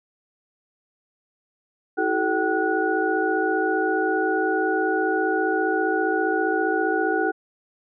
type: tone cluster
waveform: sine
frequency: 323.1 / 378 / 433.1 / 765 / 1463 Hz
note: E4 / F#4 / A4 / G5 / F#6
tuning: -35 / +37 / -27 / -42 / -20 cents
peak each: -26 dBFS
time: 1.97-7.32 s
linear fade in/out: 20 ms
effects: none